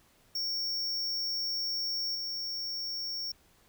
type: tone with level steps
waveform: square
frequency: 5490 Hz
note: F8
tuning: 31 cents flat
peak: -31 / -34 dBFS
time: 0.35-3.32 s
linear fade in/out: 5 ms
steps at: 2.15 s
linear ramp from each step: 2 ms
effects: pink hiss -64 dBFS RMS until 3.68 s